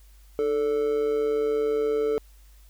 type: tone with amplitude modulation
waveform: triangle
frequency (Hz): 440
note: A4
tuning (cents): 0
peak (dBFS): -17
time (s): 0.39-2.18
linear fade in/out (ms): 0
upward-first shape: sine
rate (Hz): 137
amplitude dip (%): 60
effects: added 50 Hz sine -49 dBFS peak until 2.69 s + white hiss -61 dBFS RMS until 2.69 s